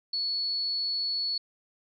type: tone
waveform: sine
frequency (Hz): 4406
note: C#8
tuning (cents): -11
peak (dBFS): -27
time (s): 0.13-1.38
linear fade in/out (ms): 5
effects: none